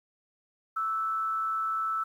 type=tone with frequency modulation; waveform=sine; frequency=1318.5 Hz; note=E6; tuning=in tune; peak=-27 dBFS; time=0.76-2.04 s; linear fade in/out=10 ms; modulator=180 Hz; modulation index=0.31; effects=10-bit